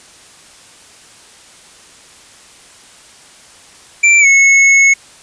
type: tone with pitch glide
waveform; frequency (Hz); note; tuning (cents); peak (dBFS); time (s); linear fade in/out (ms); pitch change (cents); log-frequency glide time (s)
square; 2349 to 2192; D7 to C#7; 0 to -20; -6; 4.03-4.94; 10; -120; 4.2-4.26
effects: white hiss -41 dBFS RMS until 5.22 s + resampled to 22050 Hz